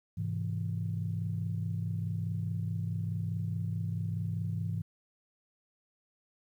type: chord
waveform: sine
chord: Ab augmented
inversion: none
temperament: equal with one note detuned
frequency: 103.83 / 128.57 / 164.81 Hz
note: Ab2 / C3 / E3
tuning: 0 / -30 / 0 cents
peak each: -33 / -39 / -35 dBFS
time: 0.17-4.82 s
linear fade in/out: 10 ms
effects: tanh soft clip ceiling -22 dBFS + 11-bit